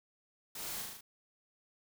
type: noise with echo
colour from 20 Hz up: white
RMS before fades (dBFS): -44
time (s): 0.55-0.82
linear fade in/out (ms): 5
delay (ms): 38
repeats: 5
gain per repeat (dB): -2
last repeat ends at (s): 1.01
effects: none